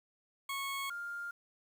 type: tone pair in turn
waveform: 20% pulse / sine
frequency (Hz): 1100 / 1402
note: C#6 / F6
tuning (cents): -14 / +6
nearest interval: major third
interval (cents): 420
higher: second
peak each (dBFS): -31 / -38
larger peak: first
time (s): 0.49-0.9 / 0.9-1.31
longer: neither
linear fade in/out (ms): 5
effects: 10-bit